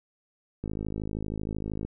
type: click train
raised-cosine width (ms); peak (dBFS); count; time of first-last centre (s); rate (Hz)
3; -20; 65; 0.64-1.85; 52.9
effects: none